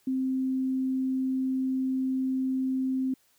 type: tone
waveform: sine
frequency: 261.6 Hz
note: C4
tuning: in tune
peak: -25 dBFS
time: 0.07-3.14 s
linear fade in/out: 5 ms
effects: white hiss -66 dBFS RMS until 3.38 s